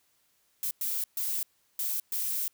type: noise bursts at uneven times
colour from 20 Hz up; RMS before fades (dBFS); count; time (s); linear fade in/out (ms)
violet; -31; 5; 0.63-0.71 / 0.81-1.04 / 1.17-1.43 / 1.79-2 / 2.12-2.48; 2
effects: white hiss -70 dBFS RMS until 2.53 s